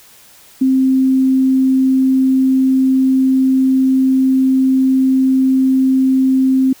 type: tone with ADSR envelope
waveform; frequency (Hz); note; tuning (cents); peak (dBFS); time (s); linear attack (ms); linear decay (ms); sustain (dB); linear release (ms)
sine; 262.9; C4; +8; -7; 0.61-6.73; 10; 5; -2; 5
effects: white hiss -44 dBFS RMS until 6.8 s